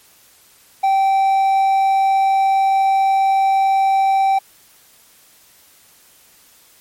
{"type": "tone", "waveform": "triangle", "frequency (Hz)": 777, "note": "G5", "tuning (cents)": -16, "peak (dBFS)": -10, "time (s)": [0.83, 4.39], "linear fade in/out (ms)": 10, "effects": ["white hiss -50 dBFS RMS until 6.8 s", "MP3 64 kbps"]}